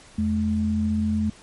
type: tone pair together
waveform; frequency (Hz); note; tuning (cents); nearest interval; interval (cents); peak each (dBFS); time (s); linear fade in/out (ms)
sine; 85.36 / 214.8; F2 / A3; -39 / -41; octave + major third; 1598; -26 / -21; 0.18-1.3; 5
effects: pink hiss -49 dBFS RMS until 1.42 s + MP3 48 kbps